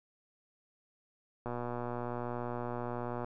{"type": "click train", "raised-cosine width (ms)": 1, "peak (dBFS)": -24, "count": 217, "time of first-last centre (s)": [1.46, 3.245], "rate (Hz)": 121, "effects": []}